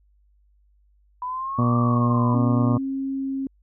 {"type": "exponential two-way sweep", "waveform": "sine", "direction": "up then down", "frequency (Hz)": [987.8, 1174.7, 987.8], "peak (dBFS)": -26, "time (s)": [1.22, 2.35], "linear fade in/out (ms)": 2, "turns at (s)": 1.77}
{"type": "harmonic tone", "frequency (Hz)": 120.3, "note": "B2", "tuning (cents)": -45, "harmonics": [1, 2, 3, 4, 5, 6, 7, 8, 9, 10], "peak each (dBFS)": [-20, -21, -35, -35, -32, -39, -42, -39, -32, -37], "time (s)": [1.58, 2.78], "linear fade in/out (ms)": 10}
{"type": "tone", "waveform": "sine", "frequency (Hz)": 269.8, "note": "C#4", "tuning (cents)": -47, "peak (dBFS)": -24, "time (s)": [2.34, 3.47], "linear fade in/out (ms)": 2}
{"effects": ["added 50 Hz sine -57 dBFS peak until 3.62 s"]}